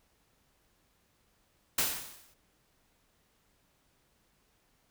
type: noise with exponential decay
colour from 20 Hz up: white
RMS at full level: -26 dBFS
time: 1.78-2.34 s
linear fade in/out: 5 ms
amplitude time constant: 120 ms
effects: pink hiss -71 dBFS RMS until 4.9 s